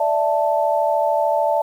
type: chord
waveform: sine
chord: D suspended second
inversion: none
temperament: just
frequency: 587.3 / 660.7 / 881 Hz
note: D5 / E5 / A5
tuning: 0 / +4 / +2 cents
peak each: -20 dBFS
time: 0-1.62 s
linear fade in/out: 5 ms
effects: 8-bit